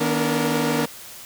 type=tone cluster; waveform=sawtooth; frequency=157.1 / 241.6 / 288.3 / 462.5 Hz; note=D#3 / B3 / D4 / A#4; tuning=+17 / -38 / -32 / -14 cents; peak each=-23 / -20 / -21 / -22 dBFS; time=0-0.86 s; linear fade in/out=10 ms; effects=white hiss -40 dBFS RMS until 1.25 s